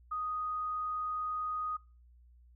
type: tone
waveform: sine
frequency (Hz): 1244.5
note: D#6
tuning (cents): 0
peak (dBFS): -33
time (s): 0.11-1.77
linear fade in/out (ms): 10
effects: noise-tail reverb RT60 0.3 s tail -22 dB re dry + added 60 Hz sine -57 dBFS peak until 2.55 s